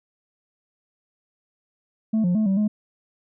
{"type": "tone with pitch steps", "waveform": "sine", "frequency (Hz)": [219.9, 177.5, 216.7, 193, 211.1], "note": ["A3", "F3", "A3", "G3", "G#3"], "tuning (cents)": [-1, 28, -26, -27, 29], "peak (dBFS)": -15, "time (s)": [2.13, 2.68], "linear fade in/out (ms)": 10, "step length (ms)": 110, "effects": ["tanh soft clip ceiling -17 dBFS"]}